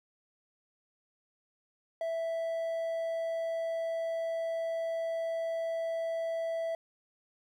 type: tone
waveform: triangle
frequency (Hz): 659.3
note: E5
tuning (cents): 0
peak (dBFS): -29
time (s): 2.01-6.75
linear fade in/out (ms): 2
effects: 11-bit